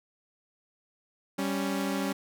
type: tone pair together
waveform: sawtooth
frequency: 196.01 / 277.2 Hz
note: G3 / C#4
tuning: 0 / 0 cents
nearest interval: tritone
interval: 600 cents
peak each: -27 dBFS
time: 1.38-2.13 s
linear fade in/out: 10 ms
effects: none